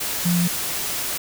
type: tone in noise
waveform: sine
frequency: 174.61 Hz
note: F3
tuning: in tune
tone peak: -17 dBFS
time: 0.25-0.48 s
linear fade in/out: 10 ms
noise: white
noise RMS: -26 dBFS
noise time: 0-1.18 s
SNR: +6 dB
effects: none